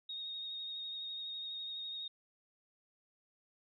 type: tone with vibrato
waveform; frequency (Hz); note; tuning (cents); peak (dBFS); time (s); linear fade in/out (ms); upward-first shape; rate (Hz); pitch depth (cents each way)
sine; 3729; A#7; 0; -40; 0.09-2.08; 5; sine; 12; 20
effects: none